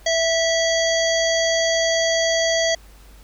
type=harmonic tone with a mistuned harmonic; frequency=659.3 Hz; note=E5; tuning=in tune; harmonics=1 / 3 / 5 / 7 / 9 / 10; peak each=-19 / -24 / -26 / -27 / -29 / -29 dBFS; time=0.06-2.75 s; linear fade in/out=5 ms; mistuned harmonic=3; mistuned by=-16 cents; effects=added 50 Hz sine -44 dBFS peak until 3.23 s + pink hiss -51 dBFS RMS until 3.23 s